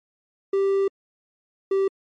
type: tone pair in turn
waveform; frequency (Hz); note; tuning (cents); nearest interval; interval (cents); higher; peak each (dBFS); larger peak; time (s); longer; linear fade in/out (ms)
triangle; 392 / 388.8; G4 / G4; 0 / -14; unison; 14; first; -16; neither; 0.53-0.88 / 1.71-1.88; first; 5
effects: MP3 48 kbps